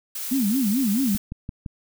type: noise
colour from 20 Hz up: blue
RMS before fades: -31 dBFS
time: 0.15-1.18 s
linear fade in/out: 5 ms
type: tone with vibrato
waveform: sine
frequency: 233.1 Hz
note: A#3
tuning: in tune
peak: -19 dBFS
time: 0.31-1.17 s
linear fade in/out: 10 ms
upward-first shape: sine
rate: 4.6 Hz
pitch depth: 290 cents each way
type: click train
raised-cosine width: 5 ms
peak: -19 dBFS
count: 4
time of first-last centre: 1.15-1.662 s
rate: 5.86 Hz
effects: none